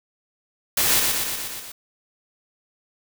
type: noise with echo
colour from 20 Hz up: white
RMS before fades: -20 dBFS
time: 0.77-1 s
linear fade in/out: 5 ms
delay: 120 ms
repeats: 6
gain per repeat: -3 dB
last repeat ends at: 1.72 s
effects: none